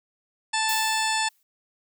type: harmonic tone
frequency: 880 Hz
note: A5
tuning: in tune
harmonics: 1 / 2 / 3 / 4 / 5 / 6 / 8 / 9 / 10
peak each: -26 / -29 / -31 / -32 / -33 / -34 / -35 / -36 / -36 dBFS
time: 0.53-1.29 s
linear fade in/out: 10 ms
type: noise with exponential decay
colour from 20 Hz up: blue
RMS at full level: -29 dBFS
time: 0.69-1.43 s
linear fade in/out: 1 ms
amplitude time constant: 160 ms
effects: none